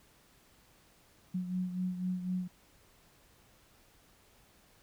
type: beating tone pair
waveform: sine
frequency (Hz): 181.9 / 185.9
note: F#3 / F#3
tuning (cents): -29 / +8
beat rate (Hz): 4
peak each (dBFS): -33 / -40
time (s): 1.34-2.48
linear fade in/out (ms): 10
effects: pink hiss -64 dBFS RMS until 4.82 s